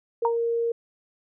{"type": "tone", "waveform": "sine", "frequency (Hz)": 465.3, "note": "A#4", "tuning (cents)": -3, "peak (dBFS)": -22, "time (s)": [0.22, 0.72], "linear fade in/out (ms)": 5}
{"type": "tone with exponential decay", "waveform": "sine", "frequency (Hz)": 930, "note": "A#5", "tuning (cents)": -4, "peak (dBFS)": -17, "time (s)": [0.25, 0.37], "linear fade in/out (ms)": 1, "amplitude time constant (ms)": 26}
{"effects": []}